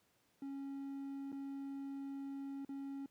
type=tone with dropouts; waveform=triangle; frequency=275.6 Hz; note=C#4; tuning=10 cents flat; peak=-40 dBFS; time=0.42-3.06 s; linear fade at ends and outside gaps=2 ms; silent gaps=1.319-1.326 / 2.649-2.691 s; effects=pink hiss -75 dBFS RMS until 3.1 s + high-pass 100 Hz 12 dB/octave